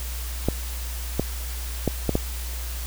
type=clicks; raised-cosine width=2 ms; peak=-7 dBFS; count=5; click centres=0.486 / 1.196 / 1.877 / 2.093 / 2.154 s; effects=added 60 Hz sine -29 dBFS peak until 2.86 s + white hiss -37 dBFS RMS until 2.86 s